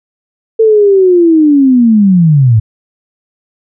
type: linear sweep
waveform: sine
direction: down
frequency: 451.5 to 103.83 Hz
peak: -3 dBFS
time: 0.59-2.6 s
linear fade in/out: 10 ms
effects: none